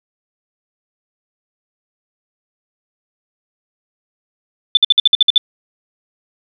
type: tone bursts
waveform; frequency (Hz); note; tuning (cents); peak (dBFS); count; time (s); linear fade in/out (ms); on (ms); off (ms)
sine; 3520; A7; 0; -5; 9; 4.75-5.379; 2; 21; 55
effects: none